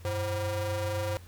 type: ring-modulated tone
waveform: 45% pulse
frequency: 215.3 Hz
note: A3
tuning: 37 cents flat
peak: -26 dBFS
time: 0.05-1.17 s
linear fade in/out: 0 ms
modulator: 311 Hz
effects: added 88 Hz sine -47 dBFS peak until 1.27 s + pink hiss -56 dBFS RMS until 1.27 s